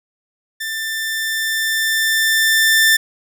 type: tone with level ramp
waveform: sawtooth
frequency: 1780 Hz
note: A6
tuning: 20 cents sharp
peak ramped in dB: -19 to -6 dBFS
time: 0.6-2.97 s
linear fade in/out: 10 ms
effects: none